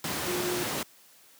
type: tone in noise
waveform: sine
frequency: 356.5 Hz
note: F4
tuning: 36 cents sharp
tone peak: -30 dBFS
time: 0.27-0.63 s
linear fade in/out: 2 ms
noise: pink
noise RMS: -31 dBFS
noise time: 0.04-0.83 s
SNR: -2 dB
effects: white hiss -57 dBFS RMS until 1.39 s + high-pass 150 Hz 12 dB/octave